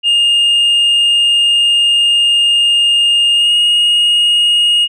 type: tone with pitch glide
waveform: sine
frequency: 2829 to 2865 Hz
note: F7 to F7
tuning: +22 to +44 cents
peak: -5 dBFS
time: 0.03-4.88 s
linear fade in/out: 50 ms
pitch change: +22 cents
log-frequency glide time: 3.34-3.54 s
effects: tanh soft clip ceiling -7 dBFS